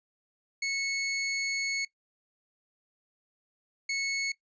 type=tone pair in turn; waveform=sawtooth; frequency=2200 / 2200 Hz; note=C#7 / C#7; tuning=-14 / -14 cents; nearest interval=unison; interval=0 cents; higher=neither; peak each=-25 dBFS; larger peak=neither; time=0.62-1.85 / 3.89-4.32 s; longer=first; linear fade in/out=5 ms; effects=noise-tail reverb RT60 0.1 s tail -19 dB re dry + resampled to 16000 Hz